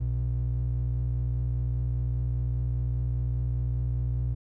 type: ring-modulated tone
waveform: triangle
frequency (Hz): 92.5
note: F#2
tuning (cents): 0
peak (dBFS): -19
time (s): 0-4.35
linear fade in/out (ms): 20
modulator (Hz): 30
effects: tanh soft clip ceiling -19 dBFS